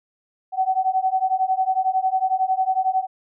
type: beating tone pair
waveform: sine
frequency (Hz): 750 / 761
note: F#5 / F#5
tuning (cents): +23 / +48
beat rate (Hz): 11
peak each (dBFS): -21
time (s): 0.52-3.07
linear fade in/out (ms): 50
effects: none